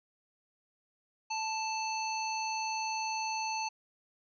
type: harmonic tone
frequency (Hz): 880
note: A5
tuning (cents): 0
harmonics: 1 / 3 / 5 / 7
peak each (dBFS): -34 / -39 / -41 / -42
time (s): 1.3-3.69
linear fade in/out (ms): 10
effects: none